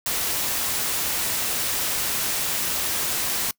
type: noise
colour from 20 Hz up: white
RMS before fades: -25 dBFS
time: 0.06-3.51 s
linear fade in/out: 2 ms
effects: noise-tail reverb RT60 0.1 s tail -24 dB re dry